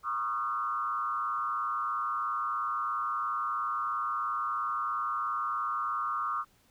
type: tone with frequency modulation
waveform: sine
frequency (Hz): 1220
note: D#6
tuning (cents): -34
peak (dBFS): -29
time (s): 0.03-6.45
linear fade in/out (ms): 50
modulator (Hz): 117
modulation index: 1.2
effects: pink hiss -66 dBFS RMS until 6.7 s